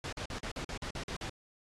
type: noise bursts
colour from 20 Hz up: pink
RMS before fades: -39 dBFS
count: 10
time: 0.04-1.296 s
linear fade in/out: 2 ms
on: 86 ms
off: 44 ms
effects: low-pass 6000 Hz 12 dB/octave + AAC 32 kbps

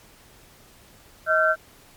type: tone cluster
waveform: sine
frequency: 633 / 1370 / 1542 Hz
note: D#5 / F6 / G6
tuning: +30 / -34 / -29 cents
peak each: -21 dBFS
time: 1.26-1.56 s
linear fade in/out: 50 ms
effects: pink hiss -52 dBFS RMS until 1.96 s + MP3 96 kbps

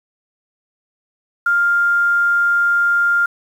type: tone with quantisation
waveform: sine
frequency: 1400 Hz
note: F6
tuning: 4 cents sharp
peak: -12 dBFS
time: 1.46-3.26 s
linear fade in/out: 5 ms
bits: 7
effects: none

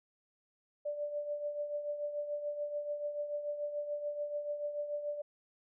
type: tone with tremolo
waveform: sine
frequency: 587.3 Hz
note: D5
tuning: in tune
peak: -32 dBFS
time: 0.85-5.22 s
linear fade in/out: 10 ms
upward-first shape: triangle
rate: 6.9 Hz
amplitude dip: 65%
effects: none

